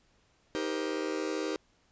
45% pulse chord, C minor seventh, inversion first, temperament just, 314 / 392.4 / 470.9 / 523.3 Hz, Eb4 / G4 / Bb4 / C5, +16 / +2 / +18 / 0 cents, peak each -35 / -36 / -38 / -39 dBFS, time 0.55-1.56 s, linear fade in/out 0 ms, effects pink hiss -68 dBFS RMS until 1.91 s + resampled to 16000 Hz

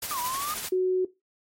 white noise with tremolo, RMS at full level -31 dBFS, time 0.02-0.69 s, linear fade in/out 5 ms, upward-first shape triangle, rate 13 Hz, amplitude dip 50%
triangle exponential two-way sweep, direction down then up, 1244.5 to 957 to 1244.5 Hz, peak -28 dBFS, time 0.11-0.54 s, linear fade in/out 0 ms, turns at 0.2 s
sine tone, 370 Hz, F#4, in tune, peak -20 dBFS, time 0.72-1.05 s, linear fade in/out 5 ms
effects noise-tail reverb RT60 0.2 s tail -17 dB re dry + MP3 64 kbps

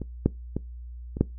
clicks, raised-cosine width 3 ms, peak -19 / -6 / -14 / -20 / -6 dBFS, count 5, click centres 0.017 / 0.26 / 0.566 / 1.169 / 1.21 s, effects noise-tail reverb RT60 0.2 s tail -22 dB re dry + added 60 Hz sine -37 dBFS peak until 1.38 s

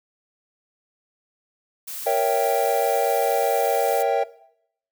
blue noise, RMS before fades -33 dBFS, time 1.87-4.03 s, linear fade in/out 10 ms
triangle chord, A# diminished seventh, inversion none, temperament equal, 466.2 / 554.4 / 659.3 / 784 Hz, A#4 / C#5 / E5 / G5, 0 / 0 / 0 / 0 cents, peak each -22 / -22 / -22 / -21 dBFS, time 2.06-4.24 s, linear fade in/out 10 ms
effects noise-tail reverb RT60 0.7 s tail -18 dB re dry

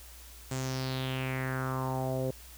sawtooth tone with low-pass filter sweep, 130.81 Hz, C3, in tune, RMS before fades -33 dBFS, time 0.51-2.31 s, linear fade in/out 5 ms, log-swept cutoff 7900 to 490 Hz, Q 4.1, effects added 60 Hz sine -50 dBFS peak until 2.57 s + white hiss -52 dBFS RMS until 2.57 s

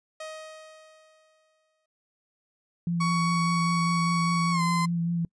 sawtooth tone with exponential decay, 628 Hz, D#5, 16 cents sharp, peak -31 dBFS, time 0.2-1.86 s, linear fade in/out 5 ms, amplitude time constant 360 ms
sine tone with vibrato, 170 Hz, F3, 46 cents flat, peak -24 dBFS, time 2.87-5.25 s, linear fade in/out 2 ms, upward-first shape sine, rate 5 Hz, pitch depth 20 cents each way
35% pulse tone with pitch glide, 1119 to 1032.1 Hz, C#6 to C6, +16 to -24 cents, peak -24 dBFS, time 3-4.86 s, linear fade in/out 10 ms, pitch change -140 cents, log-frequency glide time 4.51-4.62 s
effects noise-tail reverb RT60 0.1 s tail -26 dB re dry + resampled to 22050 Hz

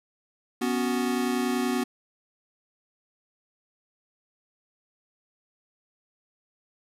square chord, B suspended second, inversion none, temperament equal, 246.9 / 277.2 / 370 Hz, B3 / C#4 / F#4, 0 / 0 / 0 cents, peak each -27 / -32 / -31 dBFS, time 0.61-1.84 s, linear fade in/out 10 ms, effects resampled to 32000 Hz + 9-bit

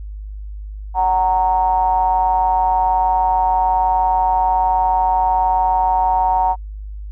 triangle ring-modulated tone, 89.4 Hz, F2, 41 cents sharp, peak -8 dBFS, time 0.94-6.56 s, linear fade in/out 50 ms, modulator 835 Hz, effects added 51 Hz sine -27 dBFS peak until 7.11 s

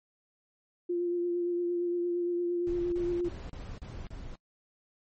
sine tone with vibrato, 349.2 Hz, F4, in tune, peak -27 dBFS, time 0.89-3.29 s, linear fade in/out 10 ms, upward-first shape triangle, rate 8.7 Hz, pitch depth 23 cents each way
brown noise bursts, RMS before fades -41 dBFS, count 6, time 2.67-4.355 s, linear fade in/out 0 ms, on 250 ms, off 37 ms
effects noise-tail reverb RT60 0.1 s tail -26 dB re dry + MP3 32 kbps

